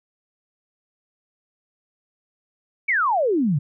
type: exponential sweep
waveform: sine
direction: down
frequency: 2349 to 130.81 Hz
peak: -17 dBFS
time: 2.88-3.59 s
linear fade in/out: 10 ms
effects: none

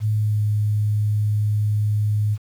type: tone with pitch glide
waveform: sine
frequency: 107.3 to 105.27 Hz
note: A2 to G#2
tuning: -43 to +24 cents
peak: -17 dBFS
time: 0-2.38 s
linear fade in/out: 50 ms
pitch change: -33 cents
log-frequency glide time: 0.11-0.41 s
effects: 8-bit

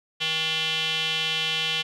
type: tone with band-pass filter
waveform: square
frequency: 159.4 Hz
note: D#3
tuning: 42 cents sharp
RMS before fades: -26 dBFS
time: 0.2-1.83 s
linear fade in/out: 20 ms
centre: 3100 Hz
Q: 5.1
effects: none

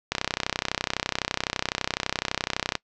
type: click train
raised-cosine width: 0.2 ms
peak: -6 dBFS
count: 85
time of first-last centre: 0.12-2.753 s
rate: 31.9 Hz
effects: noise-tail reverb RT60 0.1 s tail -23 dB re dry + low-pass 7000 Hz 12 dB/octave

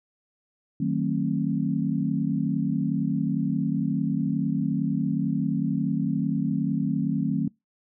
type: chord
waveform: sine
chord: D# diminished seventh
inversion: none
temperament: just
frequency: 155.56 / 186.68 / 224 / 268.8 Hz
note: D#3 / F#3 / A3 / C4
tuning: 0 / +16 / +31 / +47 cents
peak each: -28 dBFS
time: 0.8-7.48 s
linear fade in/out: 5 ms
effects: noise-tail reverb RT60 0.2 s tail -26 dB re dry

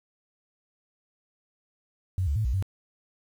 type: tone with pitch steps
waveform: sine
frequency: 92.8 / 71.6 / 108.8 / 60.4 / 95.9 Hz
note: F#2 / D2 / A2 / B1 / G2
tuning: +6 / -43 / -19 / -38 / -37 cents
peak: -23 dBFS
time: 2.18-2.625 s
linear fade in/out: 0 ms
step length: 89 ms
effects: 9-bit

